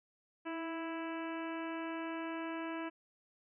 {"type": "harmonic tone with a mistuned harmonic", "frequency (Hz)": 329.6, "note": "E4", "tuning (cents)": 0, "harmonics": [1, 2, 3, 4, 5, 6, 7, 8, 9], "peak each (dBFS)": [-40, -46, -46, -50, -49, -57, -53, -53, -58], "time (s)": [0.45, 2.9], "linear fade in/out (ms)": 20, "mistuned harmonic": 1, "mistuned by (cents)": -26, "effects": []}